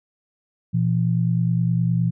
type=tone pair together; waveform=sine; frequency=120 / 169.71 Hz; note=B2 / F3; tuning=-49 / -49 cents; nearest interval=tritone; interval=600 cents; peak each=-20 dBFS; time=0.73-2.11 s; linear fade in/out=20 ms; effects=none